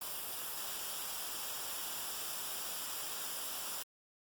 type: noise with comb filter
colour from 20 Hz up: white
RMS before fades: -41 dBFS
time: 0.01-3.83 s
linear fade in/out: 5 ms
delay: 0.47 ms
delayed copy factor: -0.55
effects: Opus 32 kbps